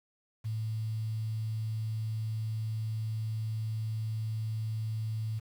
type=tone with quantisation; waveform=sine; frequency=110 Hz; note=A2; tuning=in tune; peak=-31 dBFS; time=0.44-5.4 s; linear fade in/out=20 ms; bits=9; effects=none